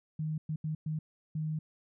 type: tone bursts at uneven times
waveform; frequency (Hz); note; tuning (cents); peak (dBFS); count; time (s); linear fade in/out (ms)
sine; 155.56; D#3; 0; -31; 5; 0.19-0.38 / 0.49-0.56 / 0.64-0.75 / 0.86-0.99 / 1.35-1.59; 5
effects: none